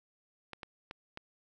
clicks, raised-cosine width 0.3 ms, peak -26 dBFS, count 4, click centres 0.533 / 0.632 / 0.911 / 1.174 s, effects none

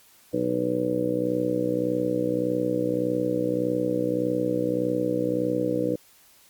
harmonic tone, 61.7 Hz, B1, 1 cent flat, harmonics 2 / 3 / 4 / 5 / 6 / 7 / 8 / 9, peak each -35 / -33 / -35 / -27 / -38 / -36 / -26 / -34 dBFS, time 0.33-5.96 s, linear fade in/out 10 ms, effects white hiss -56 dBFS RMS until 6.49 s + Opus 48 kbps

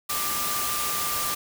sine tone in noise, 1187 Hz, D6, 18 cents sharp, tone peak -31 dBFS, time 0.09-1.35 s, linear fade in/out 10 ms, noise white, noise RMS -28 dBFS, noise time 0.09-1.35 s, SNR -6 dB, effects none

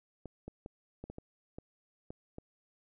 clicks, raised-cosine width 2 ms, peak -30 dBFS, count 9, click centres 0.257 / 0.48 / 0.661 / 1.04 / 1.1 / 1.184 / 1.585 / 2.105 / 2.384 s, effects none

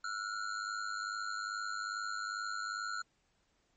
square ring-modulated tone, 1396.9 Hz, F6, in tune, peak -34 dBFS, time 0.04-3.02 s, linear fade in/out 5 ms, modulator 51.2 Hz, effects pink hiss -75 dBFS RMS until 3.76 s + MP3 32 kbps

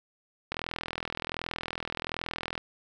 click train, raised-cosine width 0.3 ms, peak -16 dBFS, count 86, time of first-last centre 0.52-2.578 s, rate 41.3 Hz, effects none

